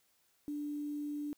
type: tone with quantisation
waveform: sine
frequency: 293.7 Hz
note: D4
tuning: in tune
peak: -36 dBFS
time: 0.48-1.33 s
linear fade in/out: 0 ms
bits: 10
effects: white hiss -73 dBFS RMS until 1.37 s